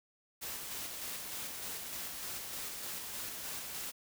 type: noise with tremolo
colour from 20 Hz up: white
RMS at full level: -41 dBFS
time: 0.41-3.92 s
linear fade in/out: 20 ms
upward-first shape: square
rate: 3.3 Hz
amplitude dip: 25%
effects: none